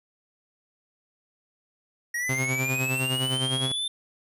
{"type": "linear sweep", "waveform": "square", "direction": "up", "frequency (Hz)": [1878, 3578], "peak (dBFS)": -27, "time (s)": [2.14, 3.88], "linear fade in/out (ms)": 5}
{"type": "tone with tremolo", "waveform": "sawtooth", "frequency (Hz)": 130.81, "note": "C3", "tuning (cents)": 0, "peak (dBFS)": -21, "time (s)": [2.29, 3.72], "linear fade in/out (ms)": 5, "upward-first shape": "sine", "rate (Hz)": 9.8, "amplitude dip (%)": 65}
{"effects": ["resampled to 32000 Hz"]}